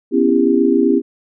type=chord; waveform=sine; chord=C# half-diminished seventh; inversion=third; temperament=just; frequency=249.5 / 277.2 / 332.6 / 399.1 Hz; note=B3 / C#4 / E4 / G4; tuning=+18 / 0 / +16 / +31 cents; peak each=-16 dBFS; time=0.11-1.02 s; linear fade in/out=50 ms; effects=none